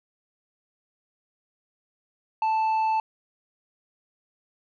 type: tone with tanh clipping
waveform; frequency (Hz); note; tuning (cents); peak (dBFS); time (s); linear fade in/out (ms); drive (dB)
sine; 880; A5; 0; -22; 2.42-3; 2; 5
effects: none